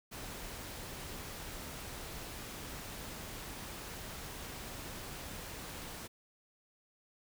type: noise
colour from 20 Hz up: pink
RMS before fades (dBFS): -45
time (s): 0.11-6.08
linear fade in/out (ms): 20
effects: none